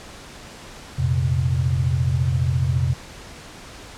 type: chord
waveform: sine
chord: F suspended fourth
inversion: none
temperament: just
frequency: 87.31 / 116.41 / 130.96 Hz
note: F2 / Bb2 / C3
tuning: 0 / -2 / +2 cents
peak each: -22 / -25 / -20 dBFS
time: 0.98-2.94 s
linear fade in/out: 10 ms
effects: pink hiss -40 dBFS RMS until 3.97 s + low-pass 8000 Hz 12 dB/octave